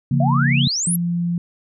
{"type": "chord", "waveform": "sine", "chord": "Bb minor", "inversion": "first", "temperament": "equal with one note detuned", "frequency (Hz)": [138.59, 170.43, 233.1], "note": ["Db3", "F3", "Bb3"], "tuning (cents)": [0, -42, 0], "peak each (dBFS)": [-16, -22, -21], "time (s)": [0.11, 0.68], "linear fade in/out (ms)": 5}
{"type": "exponential sweep", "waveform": "sine", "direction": "up", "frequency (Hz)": [626, 11790], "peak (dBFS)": -19, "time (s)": [0.2, 0.96], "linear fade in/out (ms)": 5}
{"type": "tone", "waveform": "sine", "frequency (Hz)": 172.6, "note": "F3", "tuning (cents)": -20, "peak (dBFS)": -18, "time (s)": [0.87, 1.38], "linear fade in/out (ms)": 2}
{"effects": []}